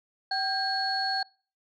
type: tone cluster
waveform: sine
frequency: 769 / 1607 / 4355 Hz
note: G5 / G6 / C#8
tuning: -33 / +43 / -31 cents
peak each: -29 / -32 / -29 dBFS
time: 0.31-1.23 s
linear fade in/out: 5 ms
effects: noise-tail reverb RT60 0.4 s tail -24 dB re dry + tanh soft clip ceiling -16 dBFS